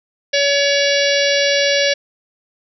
harmonic tone with a mistuned harmonic, 566 Hz, C#5, 36 cents sharp, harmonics 1 / 3 / 4 / 5 / 6 / 7 / 8 / 9 / 10, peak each -16 / -21 / -22 / -23 / -24 / -24 / -25 / -26 / -26 dBFS, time 0.33-1.94 s, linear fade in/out 10 ms, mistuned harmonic 8, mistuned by +16 cents, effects none

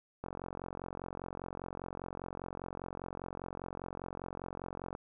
click train, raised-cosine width 1 ms, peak -26 dBFS, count 213, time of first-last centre 0.24-4.951 s, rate 45 Hz, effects none

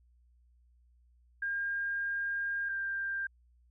sine tone pair in turn, 1610 / 1587.8 Hz, G6 / G6, +46 / +22 cents, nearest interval unison, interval 24 cents, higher first, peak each -31 / -32 dBFS, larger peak first, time 1.42-2.69 / 2.69-3.27 s, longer first, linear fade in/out 5 ms, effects added 60 Hz sine -62 dBFS peak until 3.7 s

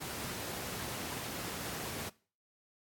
pink high-pass noise, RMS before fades -41 dBFS, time 0-2.1 s, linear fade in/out 20 ms, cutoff 100 Hz, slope 12 dB/octave, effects noise-tail reverb RT60 0.4 s tail -21 dB re dry + AAC 64 kbps

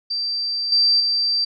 sine tone with level steps, 4685 Hz, D8, 5 cents flat, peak -21 / -13 / -17 dBFS, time 0.1-1.45 s, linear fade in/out 10 ms, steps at 0.72 / 1 s, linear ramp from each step 2 ms, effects none

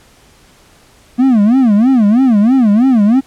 triangle tone with vibrato, 233.1 Hz, A#3, in tune, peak -4 dBFS, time 1.18-3.21 s, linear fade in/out 20 ms, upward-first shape sine, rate 3.1 Hz, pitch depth 250 cents each way, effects pink hiss -46 dBFS RMS until 3.26 s + low-pass 11000 Hz 12 dB/octave

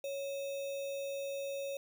sine tone with sample-and-hold, 554.4 Hz, C#5, in tune, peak -36 dBFS, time 0.04-1.77 s, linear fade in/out 2 ms, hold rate 3150 Hz, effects none

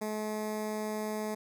15% pulse tone with notch filter, 214.2 Hz, A3, 46 cents flat, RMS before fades -35 dBFS, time 0.01-1.35 s, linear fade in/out 10 ms, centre 3100 Hz, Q 1, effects none

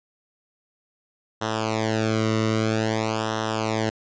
sawtooth tone with flanger, 110.3 Hz, A2, 5 cents sharp, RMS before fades -24 dBFS, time 1.41-3.9 s, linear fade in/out 10 ms, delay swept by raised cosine 0.43 to 1.22 ms, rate 0.51 Hz, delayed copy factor -1, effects resampled to 16000 Hz

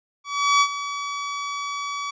sawtooth tone with ADSR envelope, 1140 Hz, C#6, 48 cents sharp, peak -10 dBFS, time 0.24-2.11 s, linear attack 370 ms, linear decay 65 ms, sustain -13 dB, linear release 11 ms, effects resampled to 16000 Hz

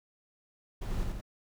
brown noise with echo, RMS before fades -35 dBFS, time 0.81-1.04 s, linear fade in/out 10 ms, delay 86 ms, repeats 2, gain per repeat -2 dB, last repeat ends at 1.212 s, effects none

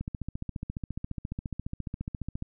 click train, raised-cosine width 5 ms, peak -21 dBFS, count 36, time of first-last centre 0.01-2.424 s, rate 14.5 Hz, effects none

